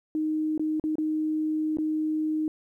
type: tone with dropouts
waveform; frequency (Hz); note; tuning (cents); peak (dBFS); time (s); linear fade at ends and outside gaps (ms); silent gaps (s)
sine; 310.4; D#4; -4; -24; 0.15-2.48; 1; 0.578-0.595 / 0.798-0.839 / 0.955-0.983 / 1.771-1.785
effects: 11-bit